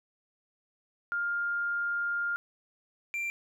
sine / triangle tone pair in turn, 1405 / 2363 Hz, F6 / D7, +10 / +10 cents, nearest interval major sixth, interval 900 cents, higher second, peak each -28 / -29 dBFS, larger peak first, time 1.12-2.36 / 3.14-3.3 s, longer first, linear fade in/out 0 ms, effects none

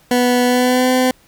20% pulse tone with pitch glide, 246.6 to 255.3 Hz, B3 to C4, -2 to -42 cents, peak -7 dBFS, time 0.11-1.11 s, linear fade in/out 2 ms, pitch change +60 cents, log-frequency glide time 0.45-0.91 s, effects pink hiss -52 dBFS RMS until 1.27 s

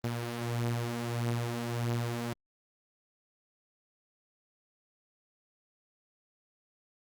sawtooth beating tone pair, 117.3 / 118.9 Hz, A#2 / A#2, +11 / +35 cents, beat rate 1.6 Hz, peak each -33 / -28 dBFS, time 0.04-2.33 s, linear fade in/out 0 ms, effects Opus 24 kbps

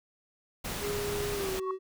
pink noise, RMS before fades -36 dBFS, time 0.64-1.6 s, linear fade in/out 10 ms
triangle tone with pitch glide, 410.3 to 378.4 Hz, G#4 to F#4, -21 to +39 cents, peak -30 dBFS, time 0.79-1.79 s, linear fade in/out 50 ms, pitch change -140 cents, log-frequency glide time 1.33-1.5 s
sine tone with exponential growth, 1108.7 Hz, C#6, in tune, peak -28 dBFS, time 1.52-1.71 s, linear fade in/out 2 ms, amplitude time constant 41 ms
effects none

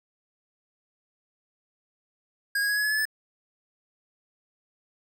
square tone with pitch steps, 1634 / 1651.1 / 1668.3 / 1685.8 / 1703.4 / 1721.2 / 1739.2 Hz, G#6 / G#6 / G#6 / G#6 / G#6 / A6 / A6, -29 / -11 / +7 / +25 / +43 / -39 / -21 cents, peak -24 dBFS, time 2.55-3.054 s, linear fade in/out 5 ms, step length 72 ms, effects none

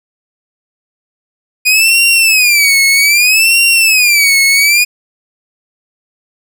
sawtooth tone with vibrato, 2456 Hz, D#7, 23 cents flat, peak -3 dBFS, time 1.65-4.85 s, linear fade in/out 20 ms, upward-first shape sine, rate 0.63 Hz, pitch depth 200 cents each way, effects none

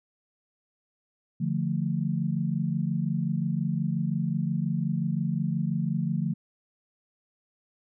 sine chord, D minor, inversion none, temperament equal with one note detuned, 146.83 / 172.51 / 220 Hz, D3 / F3 / A3, 0 / -21 / 0 cents, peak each -29 / -28 / -31 dBFS, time 1.4-6.34 s, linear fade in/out 10 ms, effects none

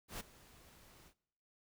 pink noise with ADSR envelope, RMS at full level -42 dBFS, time 0.08-1.14 s, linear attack 120 ms, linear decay 14 ms, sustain -20 dB, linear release 69 ms, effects noise-tail reverb RT60 0.9 s tail -23 dB re dry

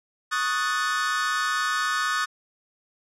45% pulse chord, D# half-diminished seventh, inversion third, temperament equal, 1108.7 / 1244.5 / 1480 / 1760 Hz, C#6 / D#6 / F#6 / A6, 0 / 0 / 0 / 0 cents, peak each -32 / -27 / -28 / -29 dBFS, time 0.31-2.26 s, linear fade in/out 20 ms, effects low-pass 8000 Hz 12 dB/octave

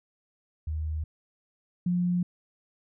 sine tone pair in turn, 77.78 / 177.35 Hz, D#2 / F3, 0 / +27 cents, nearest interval octave + major second, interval 1427 cents, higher second, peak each -28 / -23 dBFS, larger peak second, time 0.67-1.04 / 1.86-2.23 s, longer neither, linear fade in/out 5 ms, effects none

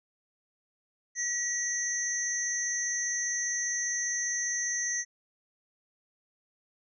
sine tone cluster, 1925 / 5850 / 6250 Hz, B6 / F#8 / G8, -45 / -21 / -6 cents, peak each -34 / -35 / -31 dBFS, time 1.15-5.05 s, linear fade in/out 50 ms, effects none

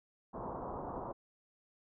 white low-pass noise, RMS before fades -42 dBFS, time 0.33-1.13 s, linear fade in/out 20 ms, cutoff 1100 Hz, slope 48 dB/octave, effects none

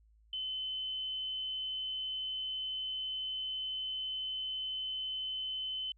sine tone, 3046 Hz, F#7, 50 cents sharp, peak -35 dBFS, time 0.33-5.92 s, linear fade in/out 2 ms, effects added 54 Hz sine -62 dBFS peak until 5.97 s

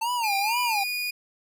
square tone with vibrato, 880 Hz, A5, in tune, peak -25 dBFS, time 0.01-0.84 s, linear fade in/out 10 ms, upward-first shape sine, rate 2.1 Hz, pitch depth 200 cents each way
30% pulse tone with pitch glide, 2412 to 2453 Hz, D7 to D#7, +46 to -25 cents, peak -24 dBFS, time 0.23-1.11 s, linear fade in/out 10 ms, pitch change +29 cents, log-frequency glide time 0.64-0.85 s
effects none

